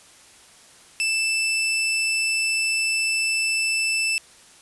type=tone; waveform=sawtooth; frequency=2646 Hz; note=E7; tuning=6 cents sharp; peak=-17 dBFS; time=1-4.18 s; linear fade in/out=0 ms; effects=white hiss -50 dBFS RMS until 4.61 s + resampled to 24000 Hz